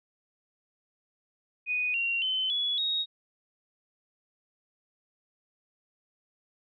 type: tone with pitch steps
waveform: sine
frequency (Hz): 2483 / 2755 / 3057 / 3392 / 3764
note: D#7 / F7 / G7 / G#7 / A#7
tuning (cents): -4 / -24 / -44 / +36 / +16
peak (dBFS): -26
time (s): 1.66-3.06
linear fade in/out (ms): 50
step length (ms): 280
effects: none